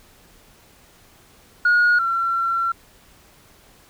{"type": "tone pair in turn", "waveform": "sine", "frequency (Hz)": [1442, 1358.6], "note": ["F#6", "F6"], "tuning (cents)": [-45, -48], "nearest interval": "minor second", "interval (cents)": 103, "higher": "first", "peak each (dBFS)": [-11, -18], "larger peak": "first", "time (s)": [[1.65, 1.99], [1.99, 2.72]], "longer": "second", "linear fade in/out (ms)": 5, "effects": ["tanh soft clip ceiling -11 dBFS", "pink hiss -52 dBFS RMS until 3.89 s"]}